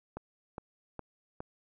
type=click train; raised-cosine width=1 ms; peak=-25 dBFS; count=4; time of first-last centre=0.17-1.405 s; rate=2.43 Hz; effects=none